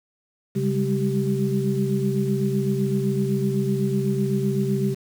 sine tone cluster, 135.9 / 195.4 / 203.3 / 388.7 Hz, C#3 / G3 / G#3 / G4, -34 / -5 / -37 / -15 cents, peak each -24 / -26 / -26 / -26 dBFS, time 0.55-4.95 s, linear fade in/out 20 ms, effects 7-bit

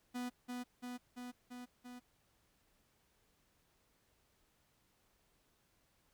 45% pulse tone with echo, 246.9 Hz, B3, in tune, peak -39 dBFS, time 0.14-0.3 s, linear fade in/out 20 ms, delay 340 ms, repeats 5, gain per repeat -2 dB, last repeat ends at 2 s, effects pink hiss -75 dBFS RMS until 6.13 s

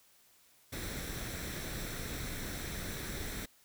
pink noise with comb filter, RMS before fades -40 dBFS, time 0.72-3.46 s, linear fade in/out 10 ms, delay 0.52 ms, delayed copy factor +0.5, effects white hiss -65 dBFS RMS until 3.64 s

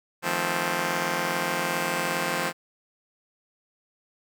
5% pulse chord, F dominant seventh, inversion third, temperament just, 157.15 / 174.61 / 218.3 / 261.9 Hz, Eb3 / F3 / A3 / C4, +18 / 0 / -13 / +2 cents, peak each -22 / -18 / -22 / -21 dBFS, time 0.22-2.53 s, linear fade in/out 50 ms, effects none

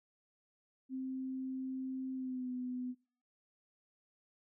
sine tone with pitch glide, 261.6 to 250.8 Hz, C4 to B3, 0 to +27 cents, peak -37 dBFS, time 0.89-2.95 s, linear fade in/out 50 ms, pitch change -73 cents, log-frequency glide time 2.14-2.51 s, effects noise-tail reverb RT60 0.5 s tail -23 dB re dry

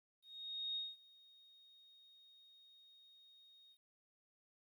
sine tone with ADSR envelope, 3729 Hz, A#7, in tune, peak -38 dBFS, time 0.22-3.78 s, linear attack 540 ms, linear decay 200 ms, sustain -24 dB, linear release 69 ms, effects 13-bit

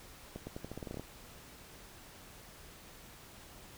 accelerating click train, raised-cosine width 2 ms, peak -28 dBFS, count 12, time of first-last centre 0.36-0.996 s, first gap 110 ms, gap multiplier 0.86, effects pink hiss -54 dBFS RMS until 3.77 s

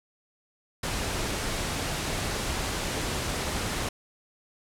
pink noise, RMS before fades -30 dBFS, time 0.83-3.89 s, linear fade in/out 5 ms, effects low-pass 10000 Hz 12 dB/octave

